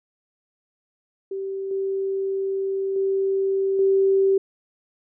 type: tone with level steps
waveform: sine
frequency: 388.1 Hz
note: G4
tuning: 17 cents flat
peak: -26 / -22 / -19 / -15 dBFS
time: 1.31-4.38 s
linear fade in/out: 5 ms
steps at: 1.71 / 2.96 / 3.79 s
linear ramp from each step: 2 ms
effects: none